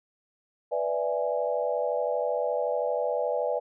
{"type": "chord", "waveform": "sine", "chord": "E dominant seventh", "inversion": "second", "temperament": "equal", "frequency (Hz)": [493.9, 587.3, 659.3, 830.6], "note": ["B4", "D5", "E5", "G#5"], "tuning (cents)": [0, 0, 0, 0], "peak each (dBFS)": [-29, -29, -32, -34], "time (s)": [0.71, 3.6], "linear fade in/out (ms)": 20, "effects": []}